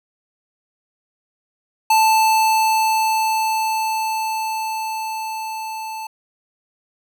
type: tone with level ramp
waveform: square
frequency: 880 Hz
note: A5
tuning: in tune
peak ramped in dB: -12 to -28 dBFS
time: 1.9-6.07 s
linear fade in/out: 5 ms
effects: none